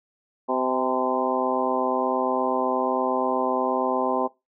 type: harmonic tone with a mistuned harmonic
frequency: 128.4 Hz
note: C3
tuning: 32 cents flat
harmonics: 2 / 3 / 4 / 5 / 6 / 7 / 8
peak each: -29 / -29 / -29 / -29 / -29 / -29 / -29 dBFS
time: 0.48-4.28 s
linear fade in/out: 20 ms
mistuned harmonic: 6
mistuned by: +60 cents
effects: noise-tail reverb RT60 0.2 s tail -18 dB re dry